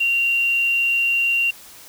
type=tone with quantisation; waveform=sine; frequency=2763 Hz; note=F7; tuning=19 cents flat; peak=-16 dBFS; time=0-1.51 s; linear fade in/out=10 ms; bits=7; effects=white hiss -43 dBFS RMS until 1.88 s